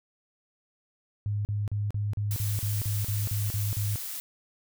sine tone bursts, 103.4 Hz, G#2, 7 cents flat, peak -26 dBFS, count 12, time 1.26-3.958 s, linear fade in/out 0 ms, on 190 ms, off 38 ms
blue noise, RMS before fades -36 dBFS, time 2.31-4.2 s, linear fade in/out 0 ms
effects none

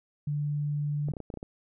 sine tone, 146.83 Hz, D3, in tune, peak -27 dBFS, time 0.27-1.12 s, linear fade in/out 5 ms
clicks, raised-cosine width 2 ms, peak -25 dBFS, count 8, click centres 1.086 / 1.137 / 1.168 / 1.203 / 1.302 / 1.34 / 1.373 / 1.429 s
effects none

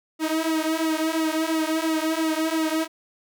sawtooth tone with flanger, 318.9 Hz, D#4, 43 cents sharp, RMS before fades -24 dBFS, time 0.19-2.88 s, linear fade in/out 50 ms, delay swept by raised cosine 1.2 to 4.4 ms, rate 2.9 Hz, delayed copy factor -0.9, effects none

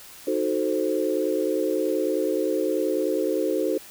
sine chord, D# diminished seventh, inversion none, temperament equal, 311.1 / 370 / 440 / 523.3 Hz, D#4 / F#4 / A4 / C5, 0 / 0 / 0 / 0 cents, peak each -27 dBFS, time 0.27-3.78 s, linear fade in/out 5 ms, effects white hiss -45 dBFS RMS until 3.9 s

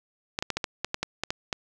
clicks, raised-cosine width 0.2 ms, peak -10 dBFS, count 11, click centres 0.389 / 0.425 / 0.503 / 0.57 / 0.642 / 0.846 / 0.944 / 1.03 / 1.236 / 1.305 / 1.528 s, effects none

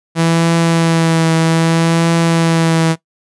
sawtooth tone with vibrato, 164.81 Hz, E3, in tune, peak -6 dBFS, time 0.15-2.96 s, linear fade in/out 50 ms, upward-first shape triangle, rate 0.63 Hz, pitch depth 25 cents each way, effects noise-tail reverb RT60 0.1 s tail -18 dB re dry + resampled to 24000 Hz

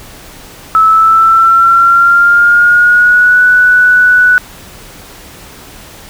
sine tone with pitch glide, 1305 to 1481.8 Hz, E6 to F#6, -18 to +2 cents, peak -3 dBFS, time 0.75-4.38 s, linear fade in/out 0 ms, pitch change +220 cents, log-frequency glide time 0.87-3.43 s, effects pink hiss -33 dBFS RMS until 6.09 s

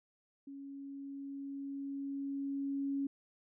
sine tone with level ramp, 277.2 Hz, C#4, in tune, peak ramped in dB -45 to -32 dBFS, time 0.47-3.07 s, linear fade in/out 5 ms, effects none

